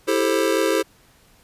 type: chord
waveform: square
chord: A minor seventh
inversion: second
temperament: just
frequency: 330 / 396 / 440 / 528 Hz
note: E4 / G4 / A4 / C5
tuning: +2 / +18 / 0 / +16 cents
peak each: -24 dBFS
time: 0.07-0.83 s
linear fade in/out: 20 ms
effects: pink hiss -55 dBFS RMS until 1.43 s + resampled to 32000 Hz